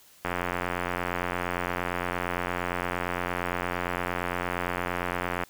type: click train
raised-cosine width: 0.5 ms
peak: -13 dBFS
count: 461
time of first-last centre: 0.25-5.436 s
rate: 88.7 Hz
effects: white hiss -56 dBFS RMS until 5.49 s